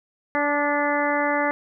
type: harmonic tone with a mistuned harmonic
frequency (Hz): 290.3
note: D4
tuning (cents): -20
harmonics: 1 / 2 / 3 / 4 / 5 / 6 / 7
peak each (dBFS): -27 / -25 / -26 / -29 / -31 / -28 / -29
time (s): 0.35-1.51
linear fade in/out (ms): 0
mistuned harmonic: 4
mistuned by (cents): +21
effects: none